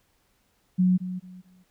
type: tone with echo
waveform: sine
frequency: 183 Hz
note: F#3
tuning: 19 cents flat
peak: -17 dBFS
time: 0.78-0.98 s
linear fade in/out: 20 ms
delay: 220 ms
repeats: 3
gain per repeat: -12 dB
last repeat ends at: 1.64 s
effects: pink hiss -68 dBFS RMS until 1.7 s